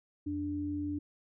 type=tone pair together; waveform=sine; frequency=87.31 / 293.7 Hz; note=F2 / D4; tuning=0 / 0 cents; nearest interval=octave + major sixth; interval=2100 cents; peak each=-40 / -33 dBFS; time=0.26-0.99 s; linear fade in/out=10 ms; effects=none